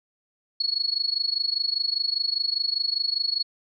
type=tone with amplitude modulation; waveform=sine; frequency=4357 Hz; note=C#8; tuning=31 cents flat; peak=-19 dBFS; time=0.6-3.43 s; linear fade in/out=5 ms; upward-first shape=sine; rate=25 Hz; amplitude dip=90%; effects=none